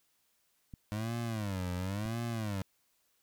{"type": "clicks", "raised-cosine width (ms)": 5, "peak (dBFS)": -33, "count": 2, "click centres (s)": [0.738, 2.058]}
{"type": "tone with vibrato", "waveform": "25% pulse", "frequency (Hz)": 102.7, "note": "G#2", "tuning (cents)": -19, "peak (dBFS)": -30, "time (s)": [0.92, 2.62], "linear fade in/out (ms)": 0, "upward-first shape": "sine", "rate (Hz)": 0.95, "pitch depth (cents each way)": 240}
{"effects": ["white hiss -74 dBFS RMS until 3.22 s"]}